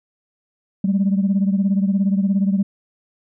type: beating tone pair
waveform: sine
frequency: 193.2 / 210.2 Hz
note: G3 / G#3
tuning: -25 / +21 cents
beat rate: 17 Hz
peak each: -15 / -20 dBFS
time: 0.84-2.63 s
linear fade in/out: 5 ms
effects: tanh soft clip ceiling -10 dBFS